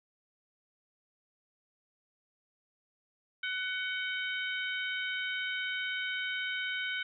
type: harmonic tone with a mistuned harmonic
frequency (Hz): 747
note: F#5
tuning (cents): +16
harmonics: 2 / 3 / 4 / 5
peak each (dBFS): -35 / -38 / -39 / -44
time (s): 3.43-7.03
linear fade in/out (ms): 5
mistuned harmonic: 4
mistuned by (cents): +44
effects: none